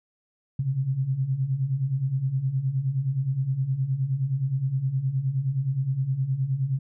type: beating tone pair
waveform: sine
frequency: 127.1 / 136.7 Hz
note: C3 / C#3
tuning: -50 / -24 cents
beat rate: 9.6 Hz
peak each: -29 / -24 dBFS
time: 0.59-6.79 s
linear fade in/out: 5 ms
effects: none